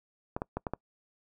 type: clicks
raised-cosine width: 1 ms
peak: -18 dBFS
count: 5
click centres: 0.365 / 0.419 / 0.57 / 0.668 / 0.736 s
effects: noise-tail reverb RT60 0.1 s tail -26 dB re dry